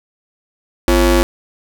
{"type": "ring-modulated tone", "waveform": "30% pulse", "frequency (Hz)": 198.2, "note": "G3", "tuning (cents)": 19, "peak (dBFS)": -4, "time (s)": [0.88, 1.23], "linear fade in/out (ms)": 0, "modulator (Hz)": 145, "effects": []}